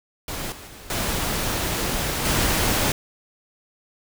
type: noise with level steps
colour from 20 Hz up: pink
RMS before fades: -30 / -40 / -42 / -25 / -21 dBFS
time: 0.28-2.92 s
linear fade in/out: 2 ms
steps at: 0.52 / 0.67 / 0.9 / 2.25 s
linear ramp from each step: 2 ms
effects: none